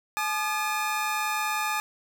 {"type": "tone pair together", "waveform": "25% pulse", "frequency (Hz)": [855, 1214.3], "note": ["A5", "D#6"], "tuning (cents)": [-50, -43], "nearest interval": "tritone", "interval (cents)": 607, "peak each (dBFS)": -25, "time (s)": [0.17, 1.8], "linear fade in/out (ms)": 0, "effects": []}